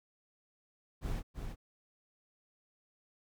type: noise with echo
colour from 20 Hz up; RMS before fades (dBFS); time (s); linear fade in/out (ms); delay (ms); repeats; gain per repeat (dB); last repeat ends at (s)
brown; -36; 1.01-1.23; 50; 330; 1; -5; 1.56
effects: none